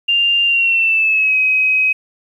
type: tone with pitch glide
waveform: sine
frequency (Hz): 2794 to 2533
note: F7 to D#7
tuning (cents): 0 to +30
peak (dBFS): -11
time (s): 0.08-1.93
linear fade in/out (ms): 10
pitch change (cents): -170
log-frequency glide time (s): 0.45-1.37
effects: 8-bit